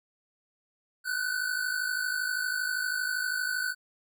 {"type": "tone pair together", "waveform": "square", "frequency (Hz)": [1472.4, 1525], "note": ["F#6", "G6"], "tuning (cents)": [-9, -48], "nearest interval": "minor second", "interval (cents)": 61, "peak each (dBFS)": [-32, -32], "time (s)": [1.04, 3.75], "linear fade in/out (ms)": 50, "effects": []}